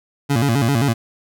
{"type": "tone with vibrato", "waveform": "25% pulse", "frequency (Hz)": 127.4, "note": "C3", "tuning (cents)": -46, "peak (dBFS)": -11, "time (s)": [0.29, 0.94], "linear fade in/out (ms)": 20, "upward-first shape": "square", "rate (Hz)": 7.6, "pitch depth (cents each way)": 180, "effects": []}